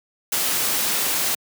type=noise; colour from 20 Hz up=white; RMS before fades=-22 dBFS; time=0.32-1.35 s; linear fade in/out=5 ms; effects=high-pass 150 Hz 12 dB/octave

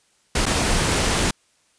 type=noise with dropouts; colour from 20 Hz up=pink; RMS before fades=-20 dBFS; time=0.35-1.31 s; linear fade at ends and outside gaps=5 ms; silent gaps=0.457-0.463 s; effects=white hiss -62 dBFS RMS until 1.78 s + resampled to 22050 Hz

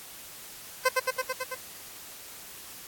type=tone with echo; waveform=15% pulse; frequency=515 Hz; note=C5; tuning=28 cents flat; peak=-13 dBFS; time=0.85-0.89 s; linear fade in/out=10 ms; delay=110 ms; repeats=6; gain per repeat=-2 dB; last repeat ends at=1.55 s; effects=white hiss -45 dBFS RMS until 2.87 s + AAC 64 kbps

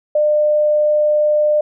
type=tone; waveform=sine; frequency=601 Hz; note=D5; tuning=40 cents sharp; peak=-11 dBFS; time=0.15-1.61 s; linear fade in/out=5 ms; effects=none

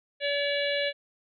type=harmonic tone; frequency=571 Hz; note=D5; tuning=49 cents flat; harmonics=1 / 3 / 4 / 5 / 6 / 7; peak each=-28 / -33 / -34 / -35 / -36 / -36 dBFS; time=0.2-0.93 s; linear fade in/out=50 ms; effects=none

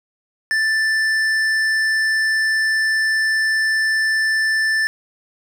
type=tone with hard clipping; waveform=triangle; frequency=1765 Hz; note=A6; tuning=5 cents sharp; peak=-17 dBFS; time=0.51-4.87 s; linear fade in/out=0 ms; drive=12 dB; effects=none

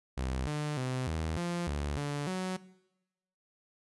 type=tone with pitch steps; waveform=sawtooth; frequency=64.8 / 149.6 / 128.4 / 79.8 / 173.5 / 72.5 / 144.7 / 185.7 Hz; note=C2 / D3 / C3 / D#2 / F3 / D2 / D3 / F#3; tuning=-16 / +32 / -32 / +44 / -11 / -22 / -25 / +7 cents; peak=-28 dBFS; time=0.17-2.57 s; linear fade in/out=10 ms; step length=300 ms; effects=noise-tail reverb RT60 0.9 s tail -19 dB re dry + resampled to 24000 Hz

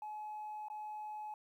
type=tone with dropouts; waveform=sine; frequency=850 Hz; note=G#5; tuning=40 cents sharp; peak=-40 dBFS; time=0.02-1.34 s; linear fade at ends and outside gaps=2 ms; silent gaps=0.684-0.7 s; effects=tanh soft clip ceiling -39 dBFS + 12-bit

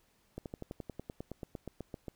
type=slowing click train; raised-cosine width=2 ms; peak=-27 dBFS; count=17; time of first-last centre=0.38-2.082 s; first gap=78 ms; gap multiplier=1.04; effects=pink hiss -71 dBFS RMS until 2.15 s

